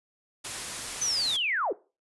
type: noise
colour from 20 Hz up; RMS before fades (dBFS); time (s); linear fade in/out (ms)
white; -35; 0.44-1.37; 10
type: linear sweep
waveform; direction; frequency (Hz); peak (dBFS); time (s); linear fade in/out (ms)
sine; down; 6250 to 293.7; -25; 1.01-1.73; 10
effects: noise-tail reverb RT60 0.3 s tail -18 dB re dry + resampled to 24000 Hz